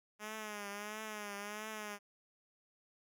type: tone with vibrato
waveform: 5% pulse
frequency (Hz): 209.5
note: G#3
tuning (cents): +15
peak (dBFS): -31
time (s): 0.19-1.99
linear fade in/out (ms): 50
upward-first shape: triangle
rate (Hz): 1.5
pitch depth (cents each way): 80
effects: none